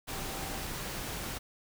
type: tone in noise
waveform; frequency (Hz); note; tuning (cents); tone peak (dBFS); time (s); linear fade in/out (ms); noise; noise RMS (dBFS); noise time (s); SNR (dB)
sine; 776; G5; -18; -47; 0.11-0.66; 20; pink; -38; 0.07-1.39; -12
effects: none